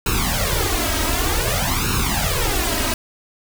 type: noise with flanger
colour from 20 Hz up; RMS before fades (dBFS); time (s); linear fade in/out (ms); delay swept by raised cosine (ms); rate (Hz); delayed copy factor
pink; -20; 0.06-2.94; 2; 0.74 to 3.14; 0.54; +0.9
effects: none